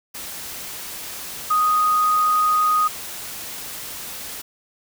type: tone in noise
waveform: sine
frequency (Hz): 1244.5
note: D#6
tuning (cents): 0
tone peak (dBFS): -15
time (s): 1.5-2.88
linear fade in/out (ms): 10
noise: white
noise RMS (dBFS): -33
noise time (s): 0.14-4.42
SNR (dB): +15
effects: none